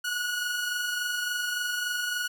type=tone pair together; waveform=sawtooth; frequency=1438.5 / 1462 Hz; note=F#6 / F#6; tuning=-49 / -21 cents; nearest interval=unison; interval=28 cents; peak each=-33 / -25 dBFS; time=0.04-2.28 s; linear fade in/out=10 ms; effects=none